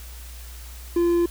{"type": "tone", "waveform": "triangle", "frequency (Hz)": 344.3, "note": "F4", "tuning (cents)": -25, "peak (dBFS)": -15, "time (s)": [0.96, 1.26], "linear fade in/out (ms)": 5, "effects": ["added 60 Hz sine -37 dBFS peak until 1.3 s", "white hiss -45 dBFS RMS until 1.3 s"]}